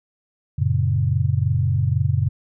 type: chord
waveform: sine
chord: F# major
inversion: none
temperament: equal with one note detuned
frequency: 92.5 / 114.87 / 138.59 Hz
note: F#2 / A#2 / C#3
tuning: 0 / -25 / 0 cents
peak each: -21 dBFS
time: 0.58-2.29 s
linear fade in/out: 10 ms
effects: none